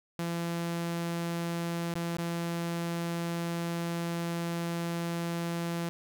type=tone with dropouts; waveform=sawtooth; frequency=169.7 Hz; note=F3; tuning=49 cents flat; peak=-27 dBFS; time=0.19-5.89 s; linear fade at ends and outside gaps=0 ms; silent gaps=1.94-1.955 / 2.168-2.185 s; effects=none